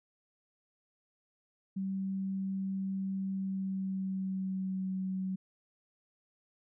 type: tone with pitch glide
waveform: sine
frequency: 192.5 to 188.54 Hz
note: G3 to F#3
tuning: -31 to +33 cents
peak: -32 dBFS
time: 1.76-5.36 s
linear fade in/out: 10 ms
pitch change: -36 cents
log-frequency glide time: 3.3-4.9 s
effects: none